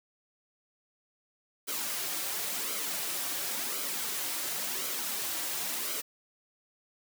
white noise with flanger, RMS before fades -34 dBFS, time 1.67-6.02 s, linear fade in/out 20 ms, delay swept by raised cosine 1.1 to 4.8 ms, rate 0.94 Hz, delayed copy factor -0.55, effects high-pass 200 Hz 12 dB/octave

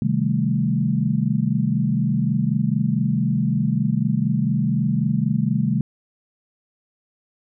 sine chord, A half-diminished seventh, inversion first, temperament equal, 130.81 / 155.56 / 196 / 220 Hz, C3 / Eb3 / G3 / A3, 0 / 0 / 0 / 0 cents, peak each -23 dBFS, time 0.02-5.81 s, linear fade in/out 2 ms, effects none

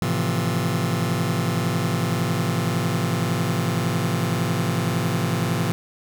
sawtooth chord, F major seventh, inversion first, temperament just, 109.13 / 130.96 / 163.7 / 174.61 Hz, A2 / C3 / E3 / F3, -14 / +2 / -12 / 0 cents, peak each -22 dBFS, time 0.02-5.72 s, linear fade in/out 0 ms, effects none

